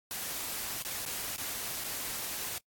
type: noise with dropouts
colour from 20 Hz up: white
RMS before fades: -37 dBFS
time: 0.11-2.58 s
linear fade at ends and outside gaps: 0 ms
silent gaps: 0.824-0.849 / 1.053-1.061 / 1.362-1.381 / 1.839-1.843 s
effects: noise-tail reverb RT60 0.1 s tail -24 dB re dry + AAC 64 kbps